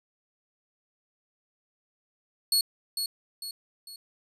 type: tone with echo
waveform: sawtooth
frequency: 4358 Hz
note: C#8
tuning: 30 cents flat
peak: -18 dBFS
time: 2.52-2.61 s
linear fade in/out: 2 ms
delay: 450 ms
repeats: 3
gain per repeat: -7 dB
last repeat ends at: 3.96 s
effects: resampled to 32000 Hz